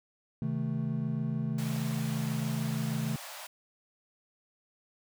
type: chord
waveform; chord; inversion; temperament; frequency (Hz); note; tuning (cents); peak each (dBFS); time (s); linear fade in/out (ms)
triangle; A diminished; first; just; 132 / 158.4 / 220; C3 / Eb3 / A3; +16 / +31 / 0; -32; 0.42-3.16; 2
type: high-pass noise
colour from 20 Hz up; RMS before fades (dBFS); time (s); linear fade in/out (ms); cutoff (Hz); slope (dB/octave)
pink; -44; 1.58-3.47; 5; 550; 96
effects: none